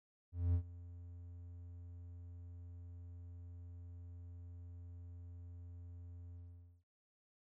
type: tone with ADSR envelope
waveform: triangle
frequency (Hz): 87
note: F2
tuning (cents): -6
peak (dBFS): -27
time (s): 0.32-6.84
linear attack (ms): 220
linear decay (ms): 83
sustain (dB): -20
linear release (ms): 480
effects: none